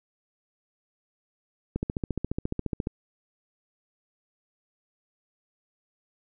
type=click train; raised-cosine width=3 ms; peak=-15 dBFS; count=17; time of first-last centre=1.76-2.871 s; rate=14.4 Hz; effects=none